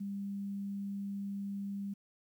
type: tone with quantisation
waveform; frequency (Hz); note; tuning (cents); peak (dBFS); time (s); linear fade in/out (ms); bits
sine; 199.3; G3; +29; -36; 0-1.94; 10; 11
effects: none